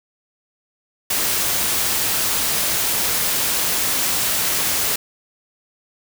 white noise, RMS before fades -20 dBFS, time 1.1-4.96 s, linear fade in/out 5 ms, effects none

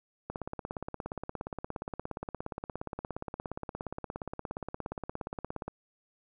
click train, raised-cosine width 1 ms, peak -22 dBFS, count 93, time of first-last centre 0.3-5.68 s, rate 17.1 Hz, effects none

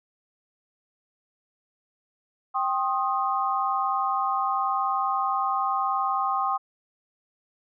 sine chord, C minor, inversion second, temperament equal with one note detuned, 784 / 1065.4 / 1244.5 Hz, G5 / C6 / Eb6, 0 / +31 / 0 cents, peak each -27 dBFS, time 2.54-6.58 s, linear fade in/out 20 ms, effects none

